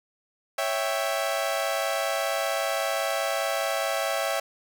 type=chord; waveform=sawtooth; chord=C# diminished; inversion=none; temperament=equal; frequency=554.4 / 659.3 / 784 Hz; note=C#5 / E5 / G5; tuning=0 / 0 / 0 cents; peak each=-26 / -24 / -28 dBFS; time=0.58-4.4 s; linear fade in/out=5 ms; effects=none